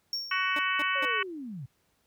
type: tone with exponential decay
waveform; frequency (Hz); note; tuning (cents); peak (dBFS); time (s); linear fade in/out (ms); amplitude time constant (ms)
triangle; 5510; F8; -24; -26; 0.13-0.64; 1; 110
type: harmonic tone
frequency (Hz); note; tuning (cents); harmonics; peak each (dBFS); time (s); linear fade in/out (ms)
374.1; F#4; +19; 3 / 4 / 5 / 6 / 7 / 8; -31 / -32 / -33 / -34 / -34 / -35; 0.31-1.23; 5
type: tone bursts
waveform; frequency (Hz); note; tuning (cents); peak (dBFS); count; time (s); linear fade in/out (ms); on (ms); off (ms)
20% pulse; 295.9; D4; +13; -30; 3; 0.56-1.053; 2; 31; 200
type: linear sweep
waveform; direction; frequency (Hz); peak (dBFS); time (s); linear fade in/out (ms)
sine; down; 573 to 115.1; -36; 0.95-1.66; 10
effects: pink hiss -71 dBFS RMS until 2.06 s + high-pass 60 Hz 12 dB/octave